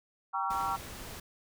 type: chord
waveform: sine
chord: G diminished seventh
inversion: none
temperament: just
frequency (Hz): 784 / 940.8 / 1128.9 / 1354.7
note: G5 / Bb5 / Db6 / Fb6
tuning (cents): 0 / +16 / +31 / +47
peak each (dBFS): -35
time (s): 0.33-0.77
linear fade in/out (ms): 20
type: noise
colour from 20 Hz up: pink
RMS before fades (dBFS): -44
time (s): 0.5-1.2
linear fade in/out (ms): 5
effects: none